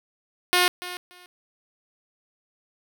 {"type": "tone with echo", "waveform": "5% pulse", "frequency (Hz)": 358.6, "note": "F4", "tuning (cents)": 46, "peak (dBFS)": -6, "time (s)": [0.53, 0.68], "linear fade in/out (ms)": 0, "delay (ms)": 290, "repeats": 2, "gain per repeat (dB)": -15, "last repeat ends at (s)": 1.26, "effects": []}